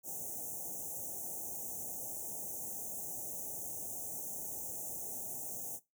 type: band-stop noise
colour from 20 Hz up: white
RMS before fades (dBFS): -42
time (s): 0.03-5.8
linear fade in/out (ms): 50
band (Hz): 860 to 6000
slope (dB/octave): 96
effects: noise-tail reverb RT60 0.2 s tail -18 dB re dry + high-pass 80 Hz 12 dB/octave